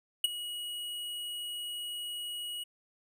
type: tone with ADSR envelope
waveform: square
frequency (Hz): 2907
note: F#7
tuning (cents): -31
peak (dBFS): -21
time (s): 0.24-2.64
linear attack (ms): 4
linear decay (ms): 19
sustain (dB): -16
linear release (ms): 11
effects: none